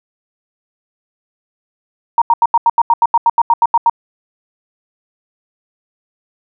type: tone bursts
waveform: sine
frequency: 932.3 Hz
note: A#5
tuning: in tune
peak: -6 dBFS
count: 15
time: 2.18-3.897 s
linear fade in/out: 2 ms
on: 37 ms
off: 83 ms
effects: none